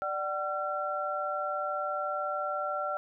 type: tone cluster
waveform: sine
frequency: 591 / 757 / 1360 Hz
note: D5 / F#5 / F6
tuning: +11 / +39 / -46 cents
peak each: -34 / -36 / -33 dBFS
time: 0.02-2.97 s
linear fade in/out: 0 ms
effects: none

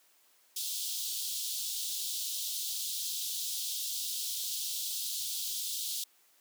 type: high-pass noise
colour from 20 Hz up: pink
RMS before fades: -36 dBFS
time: 0.56-6.04 s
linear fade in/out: 5 ms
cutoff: 3300 Hz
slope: 48 dB/octave
effects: white hiss -66 dBFS RMS until 6.4 s + high-pass 300 Hz 12 dB/octave

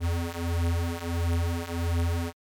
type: beating tone pair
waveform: square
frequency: 84 / 85.5 Hz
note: E2 / F2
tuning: +33 / -36 cents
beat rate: 1.5 Hz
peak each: -30 / -28 dBFS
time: 0-2.33 s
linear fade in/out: 50 ms
effects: MP3 96 kbps

